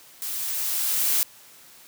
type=noise with level ramp; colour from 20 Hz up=blue; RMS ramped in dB=-31 to -21 dBFS; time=0.22-1.23 s; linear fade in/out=0 ms; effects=white hiss -50 dBFS RMS until 1.87 s + high-pass 100 Hz 12 dB/octave